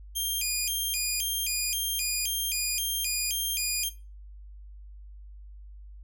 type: tone with vibrato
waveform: 10% pulse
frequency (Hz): 2794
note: F7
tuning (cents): 0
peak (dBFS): -19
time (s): 0.15-3.9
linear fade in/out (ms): 20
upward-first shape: square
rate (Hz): 1.9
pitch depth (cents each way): 230
effects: noise-tail reverb RT60 0.3 s tail -17 dB re dry + added 50 Hz sine -43 dBFS peak until 6.03 s